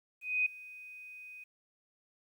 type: tone with ADSR envelope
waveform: sine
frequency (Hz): 2500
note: D#7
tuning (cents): +8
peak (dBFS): -25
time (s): 0.21-1.44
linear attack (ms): 250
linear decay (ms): 5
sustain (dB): -21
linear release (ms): 7
effects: 11-bit